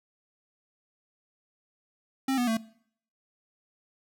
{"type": "tone with pitch steps", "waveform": "square", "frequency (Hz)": [266.7, 244.6, 224.3], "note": ["C4", "B3", "A3"], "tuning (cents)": [33, -16, 34], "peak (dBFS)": -25, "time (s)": [2.28, 2.571], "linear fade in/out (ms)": 5, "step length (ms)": 97, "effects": ["noise-tail reverb RT60 0.6 s tail -21 dB re dry"]}